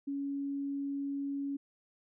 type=tone; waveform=sine; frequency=279.6 Hz; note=C#4; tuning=15 cents sharp; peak=-33 dBFS; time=0.07-1.57 s; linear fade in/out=10 ms; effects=none